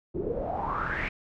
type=noise with low-pass filter sweep; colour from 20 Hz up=pink; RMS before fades=-31 dBFS; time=0.14-1.09 s; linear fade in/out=10 ms; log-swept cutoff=340 to 2300 Hz; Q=8.2; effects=none

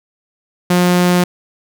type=tone; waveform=sawtooth; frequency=178.2 Hz; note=F3; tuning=35 cents sharp; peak=-6 dBFS; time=0.7-1.24 s; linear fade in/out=5 ms; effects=none

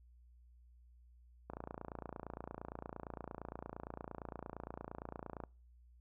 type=click train; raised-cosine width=1 ms; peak=-30 dBFS; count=114; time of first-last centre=1.5-5.437 s; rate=28.7 Hz; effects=noise-tail reverb RT60 0.4 s tail -26 dB re dry + added 60 Hz sine -60 dBFS peak until 6 s

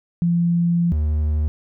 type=tone pair in turn; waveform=sine / triangle; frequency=171.4 / 75.98 Hz; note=F3 / D#2; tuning=-32 / -41 cents; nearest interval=octave + major second; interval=1409 cents; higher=first; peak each=-15 dBFS; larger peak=neither; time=0.22-0.92 / 0.92-1.48 s; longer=first; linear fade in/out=0 ms; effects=none

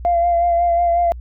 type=tone with vibrato; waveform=sine; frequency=690 Hz; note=F5; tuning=21 cents flat; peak=-12 dBFS; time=0.05-1.12 s; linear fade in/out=0 ms; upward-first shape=sine; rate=5.5 Hz; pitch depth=25 cents each way; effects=tanh soft clip ceiling -8 dBFS + added 60 Hz sine -29 dBFS peak until 1.2 s

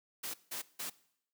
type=noise bursts; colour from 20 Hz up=white; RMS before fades=-40 dBFS; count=3; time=0.23-0.9 s; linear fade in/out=10 ms; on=110 ms; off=170 ms; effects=noise-tail reverb RT60 0.7 s tail -20 dB re dry + high-pass 150 Hz 12 dB/octave

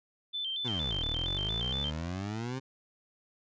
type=tone with vibrato; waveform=sine; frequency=3322 Hz; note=G#7; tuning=in tune; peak=-32 dBFS; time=0.33-1.91 s; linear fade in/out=20 ms; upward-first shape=square; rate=4.3 Hz; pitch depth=99 cents each way
type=exponential two-way sweep; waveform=20% pulse; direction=down then up; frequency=134.8 to 36.71 to 134.8 Hz; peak=-29 dBFS; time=0.64-2.6 s; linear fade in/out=20 ms; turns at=1.04 s
effects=resampled to 16000 Hz

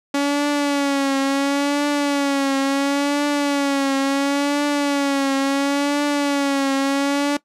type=tone with vibrato; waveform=sawtooth; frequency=281.2 Hz; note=C#4; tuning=25 cents sharp; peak=-13 dBFS; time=0.14-7.37 s; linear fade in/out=5 ms; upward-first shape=triangle; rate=0.72 Hz; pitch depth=63 cents each way; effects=noise-tail reverb RT60 0.1 s tail -19 dB re dry + low-pass 9000 Hz 12 dB/octave

